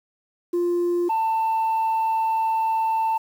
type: tone pair in turn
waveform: sine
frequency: 349.2 / 891.7 Hz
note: F4 / A5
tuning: 0 / +23 cents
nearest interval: octave + major third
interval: 1623 cents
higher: second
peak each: -17 dBFS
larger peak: neither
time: 0.53-1.09 / 1.09-3.18 s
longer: second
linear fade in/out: 10 ms
effects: tanh soft clip ceiling -18 dBFS + 8-bit